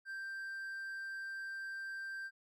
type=tone; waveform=triangle; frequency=1574 Hz; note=G6; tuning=7 cents sharp; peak=-39 dBFS; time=0.05-2.31 s; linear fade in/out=50 ms; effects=none